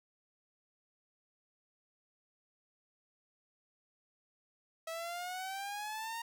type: exponential sweep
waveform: sawtooth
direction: up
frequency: 647 to 932.3 Hz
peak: -35 dBFS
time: 4.87-6.22 s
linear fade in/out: 5 ms
effects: none